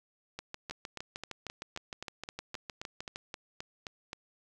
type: two click trains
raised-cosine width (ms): 0.2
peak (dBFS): -22 / -22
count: 14 / 19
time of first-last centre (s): 0.71-4.131 / 0.39-3.159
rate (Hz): 3.8 / 6.5
effects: none